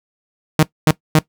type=tone bursts; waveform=sawtooth; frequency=155.56 Hz; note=D#3; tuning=in tune; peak=-4 dBFS; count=3; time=0.59-1.19 s; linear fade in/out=2 ms; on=40 ms; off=240 ms; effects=noise-tail reverb RT60 0.1 s tail -19 dB re dry